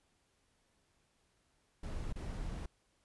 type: noise with dropouts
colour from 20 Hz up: brown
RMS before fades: -40 dBFS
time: 1.83-2.66 s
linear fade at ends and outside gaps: 5 ms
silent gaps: 2.127-2.158 s
effects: pink hiss -75 dBFS RMS until 3.04 s + resampled to 24000 Hz